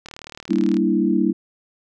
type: click train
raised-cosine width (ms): 0.2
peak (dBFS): -18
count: 28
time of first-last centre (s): 0.06-0.769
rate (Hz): 38.1
type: chord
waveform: sine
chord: E half-diminished seventh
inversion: first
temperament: equal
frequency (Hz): 196 / 233.1 / 293.7 / 329.6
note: G3 / Bb3 / D4 / E4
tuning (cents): 0 / 0 / 0 / 0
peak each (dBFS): -21 / -22 / -22 / -20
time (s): 0.49-1.33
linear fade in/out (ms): 20
effects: none